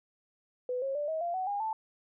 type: tone with pitch steps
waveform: sine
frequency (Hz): 499.6 / 541.7 / 587.3 / 636.8 / 690.4 / 748.6 / 811.6 / 880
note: B4 / C#5 / D5 / D#5 / F5 / F#5 / G#5 / A5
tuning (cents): +20 / -40 / 0 / +40 / -20 / +20 / -40 / 0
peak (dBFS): -30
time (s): 0.69-1.73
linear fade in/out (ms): 2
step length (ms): 130
effects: none